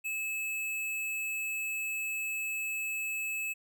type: tone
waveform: square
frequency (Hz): 2600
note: E7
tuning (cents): -24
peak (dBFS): -33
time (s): 0.04-3.54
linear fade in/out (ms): 20
effects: none